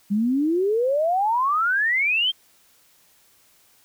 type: exponential sweep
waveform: sine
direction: up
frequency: 196 to 3225 Hz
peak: -18 dBFS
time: 0.1-2.32 s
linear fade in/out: 20 ms
effects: white hiss -58 dBFS RMS until 3.84 s